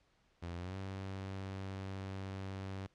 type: tone with pitch glide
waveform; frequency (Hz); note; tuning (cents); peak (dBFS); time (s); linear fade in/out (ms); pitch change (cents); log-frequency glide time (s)
sawtooth; 86.3 to 96.31; F2 to G2; -20 to -30; -37; 0.42-2.87; 10; +190; 0.57-0.76
effects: pink hiss -73 dBFS RMS until 2.94 s + low-pass 5000 Hz 12 dB/octave